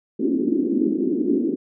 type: band-pass noise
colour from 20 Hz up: white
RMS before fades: -21 dBFS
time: 0.19-1.56 s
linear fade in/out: 10 ms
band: 230 to 350 Hz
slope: 48 dB/octave
effects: none